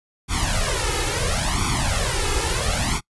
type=noise with flanger; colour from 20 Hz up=pink; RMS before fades=-22 dBFS; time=0.28-3.01 s; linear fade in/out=50 ms; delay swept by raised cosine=0.87 to 2.37 ms; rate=0.73 Hz; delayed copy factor=+1; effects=noise-tail reverb RT60 0.1 s tail -24 dB re dry + resampled to 24000 Hz